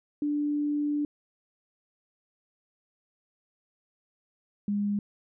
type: tone pair in turn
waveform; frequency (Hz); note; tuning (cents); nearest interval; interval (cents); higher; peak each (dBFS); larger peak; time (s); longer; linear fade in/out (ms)
sine; 293.7 / 204.2; D4 / G#3; 0 / -29; tritone; 629; first; -25; neither; 0.22-1.05 / 4.68-4.99; first; 2
effects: none